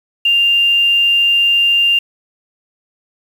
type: tone with quantisation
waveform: sine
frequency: 2794 Hz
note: F7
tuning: in tune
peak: -9 dBFS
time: 0.25-1.99 s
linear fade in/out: 5 ms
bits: 6
effects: none